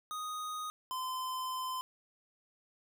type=tone pair in turn; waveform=square; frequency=1244.5 / 1027.4 Hz; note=D#6 / C6; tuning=0 / -32 cents; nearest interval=minor third; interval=332 cents; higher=first; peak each=-38 / -36 dBFS; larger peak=second; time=0.11-0.7 / 0.91-1.81 s; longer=second; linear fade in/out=0 ms; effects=none